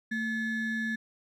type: ring-modulated tone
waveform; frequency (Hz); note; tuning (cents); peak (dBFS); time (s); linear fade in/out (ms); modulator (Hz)
triangle; 972; B5; -28; -24; 0.11-0.96; 10; 748
effects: none